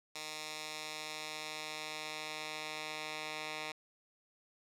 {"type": "tone with band-pass filter sweep", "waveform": "10% pulse", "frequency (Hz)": 154.2, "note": "D#3", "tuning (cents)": -15, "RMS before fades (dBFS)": -43, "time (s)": [0.15, 3.72], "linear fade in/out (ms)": 5, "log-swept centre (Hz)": [4800, 2900], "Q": 0.86, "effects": []}